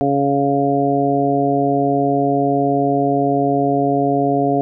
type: harmonic tone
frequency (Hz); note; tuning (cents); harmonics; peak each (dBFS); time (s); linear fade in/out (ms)
140.1; C#3; +19; 1 / 2 / 3 / 4 / 5; -24 / -18 / -20 / -24 / -18; 0.01-4.61; 0
effects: none